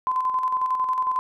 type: tone with tremolo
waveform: sine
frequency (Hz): 1025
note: C6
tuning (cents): -36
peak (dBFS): -19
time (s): 0.07-1.19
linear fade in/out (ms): 0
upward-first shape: square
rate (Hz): 11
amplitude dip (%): 45
effects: none